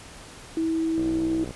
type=tone; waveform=sine; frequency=324.5 Hz; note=E4; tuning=27 cents flat; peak=-22 dBFS; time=0.57-1.44 s; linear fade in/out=2 ms
type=click train; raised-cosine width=2 ms; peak=-22 dBFS; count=34; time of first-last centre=0.98-1.508 s; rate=62.5 Hz
effects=pink hiss -44 dBFS RMS until 1.55 s + resampled to 24000 Hz